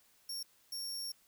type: tone bursts at uneven times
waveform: sawtooth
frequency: 5510 Hz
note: F8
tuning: 24 cents flat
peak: -36 dBFS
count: 2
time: 0.29-0.43 / 0.72-1.12 s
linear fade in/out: 5 ms
effects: white hiss -68 dBFS RMS until 1.27 s